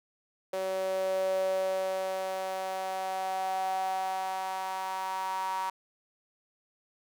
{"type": "tone with high-pass filter sweep", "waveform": "sawtooth", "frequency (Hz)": 189.2, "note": "F#3", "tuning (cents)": 39, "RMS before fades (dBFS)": -32, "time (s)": [0.53, 5.7], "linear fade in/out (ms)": 5, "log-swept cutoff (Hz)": [510, 960], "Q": 8.1, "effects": []}